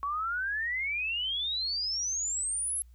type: exponential sweep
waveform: sine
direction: up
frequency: 1108.7 to 11150 Hz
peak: -29 dBFS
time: 0.03-2.82 s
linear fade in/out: 0 ms
effects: added 60 Hz sine -51 dBFS peak until 2.94 s + white hiss -74 dBFS RMS until 2.94 s